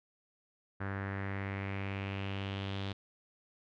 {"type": "tone with low-pass filter sweep", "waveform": "sawtooth", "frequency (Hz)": 98, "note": "G2", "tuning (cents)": 0, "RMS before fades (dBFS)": -38, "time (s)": [0.8, 2.93], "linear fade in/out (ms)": 10, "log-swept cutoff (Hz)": [1600, 3600], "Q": 3.7, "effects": []}